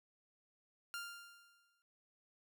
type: tone with exponential decay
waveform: sawtooth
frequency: 1396.9 Hz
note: F6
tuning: in tune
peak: -37 dBFS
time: 0.94-1.82 s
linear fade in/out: 0 ms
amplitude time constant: 190 ms
effects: none